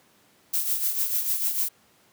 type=noise with tremolo; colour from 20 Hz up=violet; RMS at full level=-23 dBFS; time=0.53-1.69 s; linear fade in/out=10 ms; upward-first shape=triangle; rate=6.7 Hz; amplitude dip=65%; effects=pink hiss -60 dBFS RMS until 2.12 s + high-pass 150 Hz 12 dB/octave